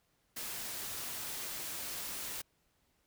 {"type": "noise", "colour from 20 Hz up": "white", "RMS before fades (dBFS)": -41, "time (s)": [0.36, 2.42], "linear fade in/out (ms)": 10, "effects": ["pink hiss -75 dBFS RMS until 3.06 s"]}